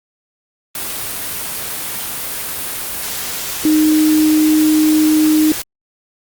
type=tone in noise; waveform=sine; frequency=309 Hz; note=D#4; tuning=12 cents flat; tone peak=-9 dBFS; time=3.65-5.52 s; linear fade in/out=2 ms; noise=white; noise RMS=-23 dBFS; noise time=0.75-5.62 s; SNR=+11 dB; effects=Opus 32 kbps